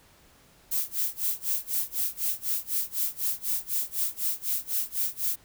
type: noise with tremolo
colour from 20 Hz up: violet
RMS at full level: -26 dBFS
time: 0.71-5.36 s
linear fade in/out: 10 ms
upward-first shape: sine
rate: 4 Hz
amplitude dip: 95%
effects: pink hiss -58 dBFS RMS until 5.44 s